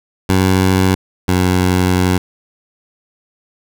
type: tone pair in turn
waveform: 15% pulse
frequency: 93.9 / 91.49 Hz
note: F#2 / F#2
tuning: +26 / -19 cents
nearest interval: unison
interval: 45 cents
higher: first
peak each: -4 / -5 dBFS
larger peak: first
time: 0.29-0.95 / 1.28-2.18 s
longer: second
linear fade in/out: 5 ms
effects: none